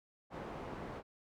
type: low-pass noise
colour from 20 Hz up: white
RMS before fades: -45 dBFS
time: 0.3-1.03 s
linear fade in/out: 50 ms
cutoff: 790 Hz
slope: 12 dB/octave
effects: none